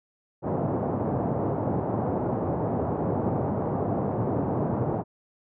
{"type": "band-pass noise", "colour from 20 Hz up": "pink", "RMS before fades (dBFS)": -27, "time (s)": [0.42, 5.04], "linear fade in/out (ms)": 50, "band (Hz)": [100, 860], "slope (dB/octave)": 24, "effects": []}